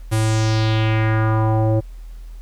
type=tone with low-pass filter sweep; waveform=square; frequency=110 Hz; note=A2; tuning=in tune; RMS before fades=-17 dBFS; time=0.11-1.81 s; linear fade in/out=20 ms; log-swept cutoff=11000 to 510 Hz; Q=2.4; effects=added 41 Hz sine -32 dBFS peak until 2.41 s + pink hiss -55 dBFS RMS until 2.41 s